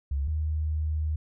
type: tone pair in turn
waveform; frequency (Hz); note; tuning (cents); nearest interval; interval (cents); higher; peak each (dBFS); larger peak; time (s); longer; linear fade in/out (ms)
sine; 69.5 / 77.27; C#2 / D#2; +5 / -11; major second; 184; second; -25; neither; 0.11-0.28 / 0.28-1.16; second; 5
effects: none